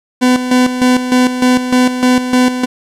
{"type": "tone with tremolo", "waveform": "40% pulse", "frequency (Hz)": 251.5, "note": "B3", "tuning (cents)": 32, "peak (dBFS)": -6, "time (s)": [0.21, 2.66], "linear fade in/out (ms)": 20, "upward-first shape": "square", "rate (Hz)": 3.3, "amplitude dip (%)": 65, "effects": ["low-pass 10000 Hz 12 dB/octave", "8-bit"]}